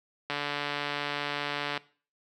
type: click train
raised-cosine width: 0.3 ms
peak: -15 dBFS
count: 215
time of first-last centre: 0.3-1.776 s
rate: 145 Hz
effects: noise-tail reverb RT60 0.4 s tail -19 dB re dry + high-pass 150 Hz 12 dB/octave